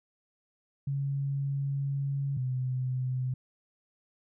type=tone pair in turn; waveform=sine; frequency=139 / 128.14 Hz; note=C#3 / C3; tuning=+5 / -36 cents; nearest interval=minor second; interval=141 cents; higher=first; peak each=-28 dBFS; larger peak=neither; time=0.87-2.37 / 2.37-3.34 s; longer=first; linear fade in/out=5 ms; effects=none